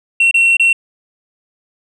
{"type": "tone with dropouts", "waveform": "sine", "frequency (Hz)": 2721, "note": "F7", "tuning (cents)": -46, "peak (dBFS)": -5, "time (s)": [0.2, 0.73], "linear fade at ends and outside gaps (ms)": 5, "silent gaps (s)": [[0.312, 0.342], [0.569, 0.596]], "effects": ["tanh soft clip ceiling -7 dBFS"]}